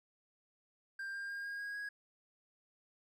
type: tone with pitch steps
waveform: triangle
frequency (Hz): 1588 / 1600.9 / 1613.9 / 1627 / 1640.2 / 1653.5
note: G6 / G6 / G6 / G#6 / G#6 / G#6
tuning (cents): +22 / +36 / +50 / -36 / -22 / -8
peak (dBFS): -38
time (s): 0.99-1.89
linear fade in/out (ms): 5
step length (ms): 150
effects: none